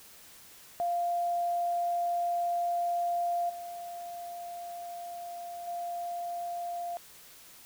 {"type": "tone with level steps", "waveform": "sine", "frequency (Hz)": 696, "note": "F5", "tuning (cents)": -6, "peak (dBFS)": [-27, -38, -33], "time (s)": [0.8, 6.97], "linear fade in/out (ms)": 0, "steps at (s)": [3.49, 5.67], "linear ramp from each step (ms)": 10, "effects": ["white hiss -53 dBFS RMS until 7.65 s"]}